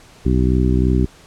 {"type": "harmonic tone", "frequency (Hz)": 63, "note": "B1", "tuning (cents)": 35, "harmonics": [1, 2, 3, 4, 5, 6], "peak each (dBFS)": [-16, -19, -21, -22, -23, -24], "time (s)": [0.25, 1.06], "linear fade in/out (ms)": 10, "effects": ["pink hiss -46 dBFS RMS until 1.26 s", "low-pass 9000 Hz 12 dB/octave"]}